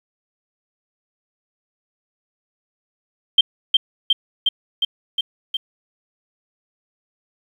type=tone with echo; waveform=sine; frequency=3162 Hz; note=G7; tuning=14 cents sharp; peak=-7 dBFS; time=3.38-3.41 s; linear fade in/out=5 ms; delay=360 ms; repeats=6; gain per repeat=-2 dB; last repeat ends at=5.57 s; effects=8-bit